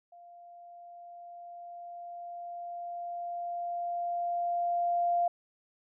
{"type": "tone with level ramp", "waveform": "sine", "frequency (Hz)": 696, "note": "F5", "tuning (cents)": -6, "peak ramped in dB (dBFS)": [-50, -24], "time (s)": [0.12, 5.28], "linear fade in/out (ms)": 5, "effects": []}